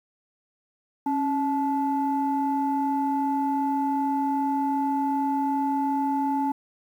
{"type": "tone pair together", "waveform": "sine", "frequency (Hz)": [274.8, 867], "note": ["C#4", "A5"], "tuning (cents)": [-15, -26], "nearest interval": "octave + minor sixth", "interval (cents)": 1989, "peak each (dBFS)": -24, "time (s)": [1.06, 6.52], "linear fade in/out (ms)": 5, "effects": ["tanh soft clip ceiling -16 dBFS", "9-bit"]}